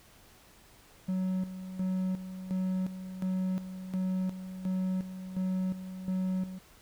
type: tone with tremolo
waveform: triangle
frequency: 186.3 Hz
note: F#3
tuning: 12 cents sharp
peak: -26 dBFS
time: 1.08-6.59 s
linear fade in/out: 10 ms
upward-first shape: square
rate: 1.4 Hz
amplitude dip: 70%
effects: pink hiss -58 dBFS RMS until 6.81 s